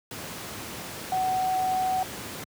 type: tone in noise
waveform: sine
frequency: 748 Hz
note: F#5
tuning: 19 cents sharp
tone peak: -23 dBFS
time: 1.12-2.03 s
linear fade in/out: 2 ms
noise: pink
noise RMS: -37 dBFS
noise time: 0.11-2.44 s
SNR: +11 dB
effects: high-pass 100 Hz 12 dB/octave